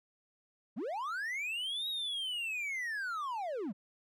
triangle linear two-way sweep, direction up then down, 164.7 to 3837 to 164.7 Hz, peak -33 dBFS, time 0.76-3.73 s, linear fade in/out 20 ms, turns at 1.88 s, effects none

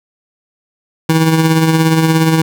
25% pulse tone with tremolo, 160.9 Hz, E3, 42 cents flat, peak -3 dBFS, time 1.09-2.42 s, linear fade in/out 5 ms, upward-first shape triangle, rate 17 Hz, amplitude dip 50%, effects none

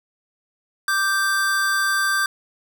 square tone pair together, 1180.3 / 1568 Hz, D6 / G6, +8 / 0 cents, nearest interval perfect fourth, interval 492 cents, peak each -25 / -20 dBFS, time 0.88-2.26 s, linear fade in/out 2 ms, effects none

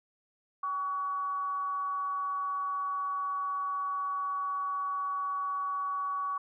sine tone with frequency modulation, 1129 Hz, C#6, 31 cents sharp, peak -30 dBFS, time 0.63-6.38 s, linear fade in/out 5 ms, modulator 341 Hz, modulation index 0.23, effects none

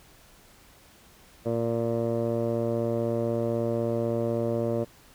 15% pulse tone with low-pass filter, 116.1 Hz, A#2, 7 cents flat, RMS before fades -27 dBFS, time 1.45-4.85 s, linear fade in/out 20 ms, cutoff 620 Hz, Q 4.2, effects pink hiss -55 dBFS RMS until 5.14 s

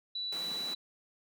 sine tone, 3951 Hz, B7, in tune, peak -34 dBFS, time 0.15-0.75 s, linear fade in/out 5 ms
pink high-pass noise, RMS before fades -46 dBFS, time 0.32-0.74 s, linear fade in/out 5 ms, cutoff 150 Hz, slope 96 dB/octave
effects none

